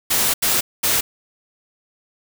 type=noise bursts at uneven times; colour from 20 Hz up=white; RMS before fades=-18 dBFS; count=3; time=0.1-0.34 / 0.42-0.61 / 0.83-1.01 s; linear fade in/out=10 ms; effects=none